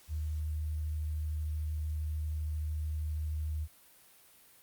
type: tone with vibrato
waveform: sine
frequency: 76.9 Hz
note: D#2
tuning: 20 cents flat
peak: -32 dBFS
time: 0.08-3.68 s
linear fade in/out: 50 ms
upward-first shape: triangle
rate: 13 Hz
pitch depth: 12 cents each way
effects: white hiss -60 dBFS RMS until 4.62 s + Opus 48 kbps